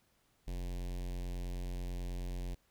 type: tone with notch filter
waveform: square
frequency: 44.61 Hz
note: F1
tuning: 38 cents sharp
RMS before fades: -39 dBFS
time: 0.47-2.55 s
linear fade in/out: 10 ms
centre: 1300 Hz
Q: 0.98
effects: pink hiss -73 dBFS RMS until 2.7 s